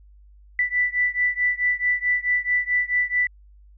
sine beating tone pair, 1975.5 / 1980.1 Hz, B6 / B6, 0 / +4 cents, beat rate 4.6 Hz, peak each -22 / -23 dBFS, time 0.59-3.27 s, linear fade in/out 2 ms, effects added 50 Hz sine -47 dBFS peak until 3.77 s

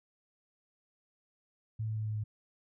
sine tone with pitch steps, 110 / 109.18 / 108.36 / 107.55 / 106.75 Hz, A2 / A2 / A2 / A2 / G#2, 0 / -13 / -26 / -39 / +48 cents, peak -32 dBFS, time 1.79-2.24 s, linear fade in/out 10 ms, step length 90 ms, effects none

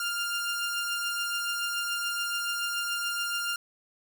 sawtooth tone pair together, 1400 / 2793 Hz, F6 / F7, +4 / -1 cents, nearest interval octave, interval 1195 cents, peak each -26 / -33 dBFS, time 0-3.56 s, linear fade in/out 2 ms, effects none

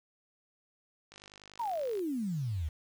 click train, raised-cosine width 0.2 ms, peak -33 dBFS, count 45, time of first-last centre 1.12-1.993 s, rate 50.4 Hz
sine exponential sweep, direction down, 987.8 to 71.5 Hz, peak -31 dBFS, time 1.59-2.69 s, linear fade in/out 10 ms
effects 9-bit

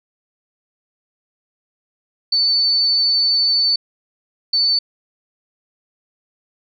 sine tone bursts at uneven times, 4506 Hz, C#8, 28 cents sharp, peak -13 dBFS, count 2, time 2.32-3.76 / 4.53-4.79 s, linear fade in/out 5 ms, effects none

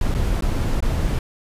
brown noise with dropouts, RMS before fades -20 dBFS, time 0.01-1.19 s, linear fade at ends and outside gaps 2 ms, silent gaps 0.142-0.148 / 0.409-0.422 / 0.805-0.824 s, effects resampled to 32000 Hz

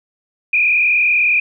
sine tone with frequency modulation, 2447 Hz, D#7, 29 cents flat, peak -11 dBFS, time 0.53-1.4 s, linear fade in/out 5 ms, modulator 39.3 Hz, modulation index 2.1, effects none

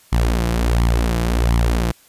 sawtooth tone with flanger, 58 Hz, A#1, 8 cents flat, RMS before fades -17 dBFS, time 0.12-1.92 s, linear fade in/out 10 ms, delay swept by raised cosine 0.92 to 6.02 ms, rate 1.4 Hz, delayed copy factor +0.65, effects white hiss -51 dBFS RMS until 2.08 s + resampled to 32000 Hz

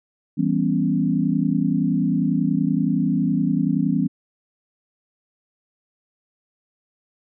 sine chord, C# half-diminished seventh, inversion first, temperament equal, 164.81 / 196 / 246.9 / 277.2 Hz, E3 / G3 / B3 / C#4, 0 / 0 / 0 / 0 cents, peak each -23 dBFS, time 0.37-4.08 s, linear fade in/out 20 ms, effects none

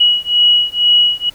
sine beating tone pair, 2915 / 2917.1 Hz, F#7 / F#7, -26 / -25 cents, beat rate 2.1 Hz, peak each -12 dBFS, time 0-1.3 s, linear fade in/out 10 ms, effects pink hiss -44 dBFS RMS until 1.34 s

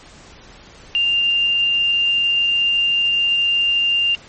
sine tone with quantisation, 2794 Hz, F7, in tune, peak -14 dBFS, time 0.95-4.15 s, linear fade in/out 0 ms, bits 7, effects pink hiss -43 dBFS RMS until 4.28 s + MP3 32 kbps

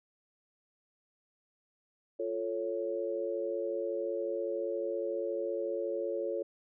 sine chord, F augmented, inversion none, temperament equal, 349.2 / 440 / 554.4 Hz, F4 / A4 / C#5, 0 / 0 / 0 cents, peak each -37 / -36 / -35 dBFS, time 2.19-6.43 s, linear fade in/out 10 ms, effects none

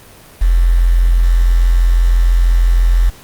sine tone with quantisation, 43.05 Hz, F1, 24 cents flat, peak -7 dBFS, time 0.41-3.1 s, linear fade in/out 10 ms, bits 5, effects pink hiss -40 dBFS RMS until 3.23 s + Opus 32 kbps

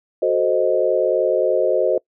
sine chord, F# diminished seventh, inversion none, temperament equal, 370 / 440 / 523.3 / 622.3 Hz, F#4 / A4 / C5 / Eb5, 0 / 0 / 0 / 0 cents, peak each -21 / -22 / -19 / -20 dBFS, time 0.22-1.98 s, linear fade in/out 5 ms, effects noise-tail reverb RT60 0.1 s tail -24 dB re dry

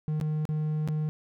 triangle tone with dropouts, 153.6 Hz, D#3, 22 cents flat, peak -24 dBFS, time 0.08-1.09 s, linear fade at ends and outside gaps 0 ms, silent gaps 0.201-0.212 / 0.453-0.49 / 0.876-0.886 s, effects none

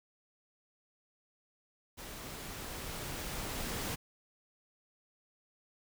pink noise with level ramp, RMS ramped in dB -46 to -37 dBFS, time 1.97-3.96 s, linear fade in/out 20 ms, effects none

